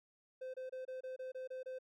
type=tone bursts; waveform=triangle; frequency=516 Hz; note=C5; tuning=24 cents flat; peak=-40 dBFS; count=9; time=0.41-1.788 s; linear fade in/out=10 ms; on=130 ms; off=26 ms; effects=none